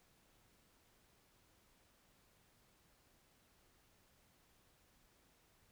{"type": "silence", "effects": ["pink hiss -72 dBFS RMS until 5.71 s"]}